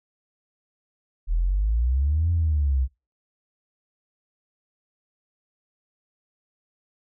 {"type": "exponential two-way sweep", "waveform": "sine", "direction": "up then down", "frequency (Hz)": [38.89, 86.5, 62.7], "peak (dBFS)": -18, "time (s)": [1.27, 2.88], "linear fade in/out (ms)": 50, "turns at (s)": 2.31, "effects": ["noise-tail reverb RT60 0.3 s tail -26 dB re dry", "tanh soft clip ceiling -14 dBFS"]}